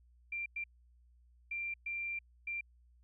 sine tone bursts at uneven times, 2369 Hz, D7, 14 cents sharp, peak -36 dBFS, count 5, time 0.32-0.46 / 0.56-0.64 / 1.51-1.74 / 1.86-2.19 / 2.47-2.61 s, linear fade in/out 5 ms, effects added 60 Hz sine -62 dBFS peak until 3.03 s

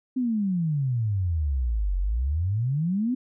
sine exponential two-way sweep, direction down then up, 263 to 44.13 to 263 Hz, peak -22 dBFS, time 0.16-3.15 s, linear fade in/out 10 ms, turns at 1.98 s, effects none

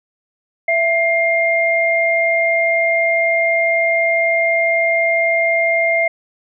sine tone pair together, 666 / 2114 Hz, E5 / C7, +18 / +17 cents, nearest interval octave + minor sixth, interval 1999 cents, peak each -16 / -15 dBFS, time 0.68-6.08 s, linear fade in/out 5 ms, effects none

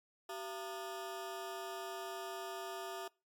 25% pulse ring-modulated tone, 532 Hz, C5, 29 cents sharp, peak -35 dBFS, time 0.29-3.08 s, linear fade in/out 5 ms, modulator 148 Hz, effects noise-tail reverb RT60 0.3 s tail -24 dB re dry + MP3 96 kbps

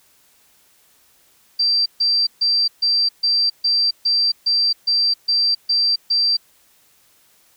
sine tone bursts, 4699 Hz, D8, in tune, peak -14 dBFS, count 12, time 1.59-6.37 s, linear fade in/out 10 ms, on 270 ms, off 140 ms, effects white hiss -56 dBFS RMS until 7.56 s

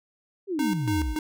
sine exponential sweep, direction down, 415.3 to 48.28 Hz, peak -25 dBFS, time 0.47-1.16 s, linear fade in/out 50 ms
square tone with tremolo, 308.2 Hz, D#4, 16 cents flat, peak -25 dBFS, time 0.59-1.19 s, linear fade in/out 2 ms, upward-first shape square, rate 3.5 Hz, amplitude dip 70%
effects none

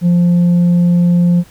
triangle tone with tanh clipping, 174.61 Hz, F3, in tune, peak -8 dBFS, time 0.01-1.44 s, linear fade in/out 50 ms, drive 7 dB, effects pink hiss -45 dBFS RMS until 1.5 s

